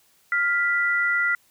sine tone pair together, 1403.3 / 1975.5 Hz, F6 / B6, +8 / 0 cents, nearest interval tritone, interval 592 cents, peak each -22 dBFS, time 0.32-1.35 s, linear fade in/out 2 ms, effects white hiss -61 dBFS RMS until 1.5 s

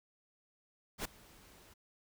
pink noise with ADSR envelope, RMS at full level -36 dBFS, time 0.98-1.74 s, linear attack 70 ms, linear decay 6 ms, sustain -24 dB, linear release 12 ms, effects none

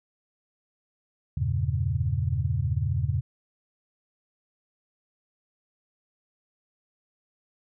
sine chord, E diminished seventh, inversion none, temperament equal, 82.41 / 98 / 116.54 / 138.59 Hz, E2 / G2 / Bb2 / Db3, 0 / 0 / 0 / 0 cents, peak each -29 dBFS, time 1.37-3.21 s, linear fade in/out 5 ms, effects none

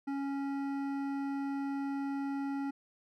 sine tone with hard clipping, 277.2 Hz, C#4, in tune, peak -35 dBFS, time 0.07-2.71 s, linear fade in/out 10 ms, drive 12 dB, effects none

